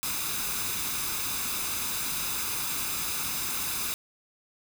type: noise with comb filter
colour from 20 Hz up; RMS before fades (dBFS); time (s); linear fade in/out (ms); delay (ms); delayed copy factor
white; -31; 0.03-3.94; 0; 0.8; +0.55
effects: none